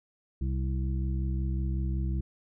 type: harmonic tone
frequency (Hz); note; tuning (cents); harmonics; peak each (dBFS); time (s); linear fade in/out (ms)
65.41; C2; 0; 1 / 2 / 3 / 5; -28 / -34 / -38 / -42; 0.41-2.21; 5
effects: none